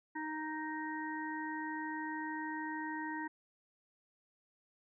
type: harmonic tone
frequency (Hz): 311.1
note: D#4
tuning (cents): 0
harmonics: 1 / 3 / 5 / 6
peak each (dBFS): -41 / -42 / -48 / -44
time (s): 0.15-3.28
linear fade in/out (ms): 10
effects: none